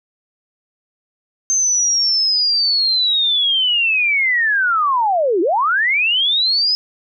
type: linear two-way sweep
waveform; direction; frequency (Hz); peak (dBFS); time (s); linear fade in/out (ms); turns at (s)
sine; down then up; 6310 to 319.4 to 5120; -13; 1.5-6.75; 0; 5.41
effects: none